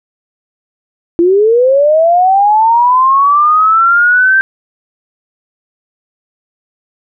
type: linear sweep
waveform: sine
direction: up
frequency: 332.5 to 1575 Hz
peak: -5 dBFS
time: 1.19-4.41 s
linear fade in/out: 0 ms
effects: none